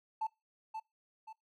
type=tone with echo; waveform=triangle; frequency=880 Hz; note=A5; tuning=in tune; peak=-28 dBFS; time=0.21-0.27 s; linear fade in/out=10 ms; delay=530 ms; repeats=2; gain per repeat=-8 dB; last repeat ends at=1.33 s; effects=noise-tail reverb RT60 0.2 s tail -24 dB re dry + tanh soft clip ceiling -30 dBFS